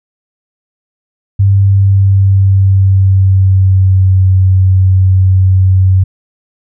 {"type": "tone with pitch glide", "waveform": "sine", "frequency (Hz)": [98.5, 94.05], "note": ["G2", "F#2"], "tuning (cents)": [9, 29], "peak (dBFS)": -4, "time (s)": [1.39, 6.04], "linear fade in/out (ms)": 10, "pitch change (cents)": -80, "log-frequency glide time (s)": [1.56, 4.25], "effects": []}